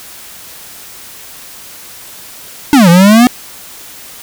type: exponential two-way sweep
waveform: square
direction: down then up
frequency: 305.1 to 166.4 to 253.3 Hz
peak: -3 dBFS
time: 2.73-3.27 s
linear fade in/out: 0 ms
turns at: 2.89 s
effects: white hiss -32 dBFS RMS until 4.22 s